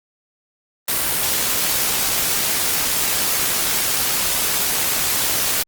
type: noise with amplitude modulation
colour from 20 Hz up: white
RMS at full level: -18 dBFS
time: 0.88-5.63 s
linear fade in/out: 5 ms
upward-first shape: sine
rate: 66.4 Hz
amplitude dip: 30%
effects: Opus 32 kbps